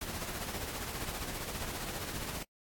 pink noise with tremolo, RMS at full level -37 dBFS, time 0.01-2.43 s, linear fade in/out 5 ms, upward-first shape triangle, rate 15 Hz, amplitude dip 50%, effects noise-tail reverb RT60 0.1 s tail -26 dB re dry + AAC 64 kbps

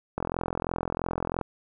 click train, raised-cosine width 1 ms, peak -14 dBFS, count 54, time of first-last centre 0.18-1.413 s, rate 43 Hz, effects none

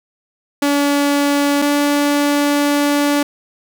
sawtooth tone pair in turn, 285.7 / 288.9 Hz, D4 / D4, -48 / -28 cents, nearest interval unison, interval 20 cents, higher second, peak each -9 dBFS, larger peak neither, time 0.62-1.62 / 1.62-3.23 s, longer second, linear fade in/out 5 ms, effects none

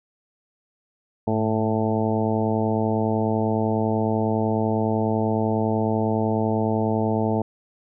harmonic tone with a mistuned harmonic, 110 Hz, A2, in tune, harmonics 1 / 2 / 3 / 4 / 5 / 6 / 7 / 8, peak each -26 / -24 / -29 / -27 / -32 / -29 / -32 / -31 dBFS, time 1.27-7.42 s, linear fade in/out 5 ms, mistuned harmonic 1, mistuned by -62 cents, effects none

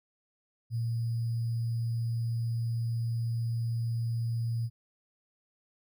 sine tone with sample-and-hold, 115.8 Hz, A#2, 11 cents flat, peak -28 dBFS, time 0.7-4.7 s, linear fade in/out 50 ms, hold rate 4900 Hz, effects none

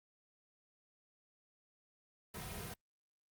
pink noise with comb filter, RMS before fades -45 dBFS, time 2.34-2.74 s, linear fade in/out 5 ms, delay 3.5 ms, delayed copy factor -0.7, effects Opus 32 kbps

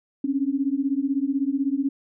sine beating tone pair, 267.4 / 283.4 Hz, C4 / C#4, +38 / +38 cents, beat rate 16 Hz, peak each -24 dBFS, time 0.24-1.89 s, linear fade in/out 5 ms, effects none

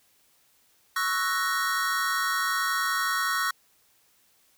square chord, F# dominant seventh, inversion second, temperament equal, 1108.7 / 1318.5 / 1480 / 1864.7 Hz, C#6 / E6 / F#6 / A#6, 0 / 0 / 0 / 0 cents, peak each -31 dBFS, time 0.96-3.51 s, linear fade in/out 5 ms, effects white hiss -64 dBFS RMS until 4.57 s

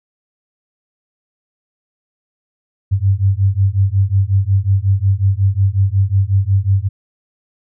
sine beating tone pair, 95.1 / 100.6 Hz, F#2 / G2, +48 / +45 cents, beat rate 5.5 Hz, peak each -14 / -14 dBFS, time 2.91-6.89 s, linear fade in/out 20 ms, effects none

